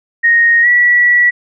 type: tone with pitch glide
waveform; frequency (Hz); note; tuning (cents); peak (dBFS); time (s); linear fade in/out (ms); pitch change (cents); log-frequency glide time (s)
sine; 1864.7 to 1942.8; A#6 to B6; 0 to -29; -6; 0.23-1.31; 20; +71; 0.62-0.67
effects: none